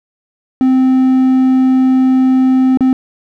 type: tone with dropouts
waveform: triangle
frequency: 259.8 Hz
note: C4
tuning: 12 cents flat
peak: -5 dBFS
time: 0.61-2.93 s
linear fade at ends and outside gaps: 1 ms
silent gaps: 2.773-2.807 s
effects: none